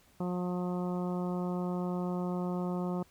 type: harmonic tone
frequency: 179.2 Hz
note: F3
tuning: 45 cents sharp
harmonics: 1 / 2 / 3 / 4 / 5 / 6 / 7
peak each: -32 / -38 / -42 / -44 / -46 / -48 / -49 dBFS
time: 0.2-3.03 s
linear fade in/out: 5 ms
effects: pink hiss -64 dBFS RMS until 3.1 s